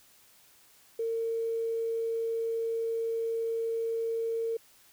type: tone with tanh clipping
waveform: triangle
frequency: 455.9 Hz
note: A#4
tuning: 39 cents flat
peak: -28 dBFS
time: 0.99-4.57 s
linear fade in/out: 5 ms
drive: 3 dB
effects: white hiss -60 dBFS RMS until 4.92 s